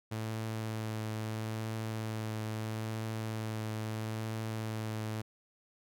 sawtooth tone with vibrato, 110 Hz, A2, in tune, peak -31 dBFS, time 0.11-5.22 s, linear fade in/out 10 ms, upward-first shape triangle, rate 0.76 Hz, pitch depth 16 cents each way, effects none

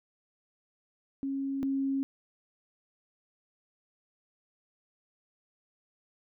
sine tone pair in turn, 273.2 / 271.9 Hz, C#4 / C#4, -25 / -33 cents, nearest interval unison, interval 8 cents, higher first, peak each -30 / -27 dBFS, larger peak second, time 1.23-1.63 / 1.63-2.03 s, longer neither, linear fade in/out 0 ms, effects none

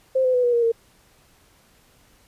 sine tone with pitch steps, 523.3 / 509.9 / 496.8 / 484 / 471.6 / 459.5 Hz, C5 / C5 / B4 / B4 / A#4 / A#4, 0 / -45 / +10 / -35 / +20 / -25 cents, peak -16 dBFS, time 0.15-0.72 s, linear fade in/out 10 ms, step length 95 ms, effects pink hiss -57 dBFS RMS until 2.27 s + resampled to 32000 Hz

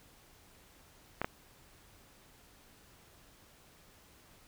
clicks, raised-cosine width 0.5 ms, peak -17 dBFS, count 2, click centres 1.216 / 1.245 s, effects pink hiss -61 dBFS RMS until 4.47 s

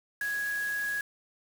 sine tone in noise, 1664 Hz, G#6, 3 cents sharp, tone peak -29 dBFS, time 0.21-1.01 s, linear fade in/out 2 ms, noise white, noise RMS -44 dBFS, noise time 0.21-1.01 s, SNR +12 dB, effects none

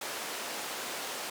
pink band-pass noise, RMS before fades -38 dBFS, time 0.01-1.3 s, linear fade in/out 5 ms, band 450 to 13000 Hz, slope 12 dB/octave, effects none

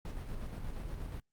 brown noise with tremolo, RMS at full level -39 dBFS, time 0.05-1.2 s, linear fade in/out 2 ms, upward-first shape square, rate 8.4 Hz, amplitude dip 30%, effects noise-tail reverb RT60 0.1 s tail -22 dB re dry + Opus 48 kbps

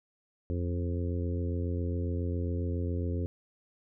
harmonic tone with a mistuned harmonic, 87.31 Hz, F2, in tune, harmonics 1 / 2 / 3 / 4 / 5 / 6, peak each -30 / -40 / -38 / -41 / -41 / -45 dBFS, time 0.5-3.26 s, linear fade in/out 0 ms, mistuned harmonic 1, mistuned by -33 cents, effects none

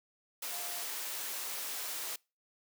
sine tone in noise, 700 Hz, F5, 4 cents sharp, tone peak -49 dBFS, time 0.52-0.82 s, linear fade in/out 5 ms, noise white, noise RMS -39 dBFS, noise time 0.42-2.16 s, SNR -13 dB, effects noise-tail reverb RT60 0.3 s tail -26 dB re dry + high-pass 400 Hz 12 dB/octave

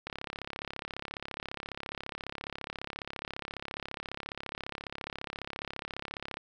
click train, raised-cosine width 0.3 ms, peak -21 dBFS, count 219, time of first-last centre 0.07-6.371 s, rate 34.6 Hz, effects none

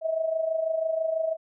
sine tone with amplitude modulation, 645 Hz, E5, 38 cents flat, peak -21 dBFS, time 0.01-1.37 s, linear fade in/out 50 ms, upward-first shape sine, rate 26.1 Hz, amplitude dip 65%, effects none

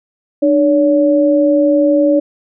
sine tone pair together, 300.1 / 567.8 Hz, D4 / C#5, +38 / +41 cents, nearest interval major seventh, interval 1103 cents, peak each -11 dBFS, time 0.42-2.2 s, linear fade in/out 10 ms, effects none

